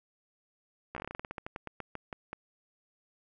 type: slowing click train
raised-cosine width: 0.5 ms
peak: -23 dBFS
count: 20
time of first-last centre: 0.95-2.33 s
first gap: 14 ms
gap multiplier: 1.16
effects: none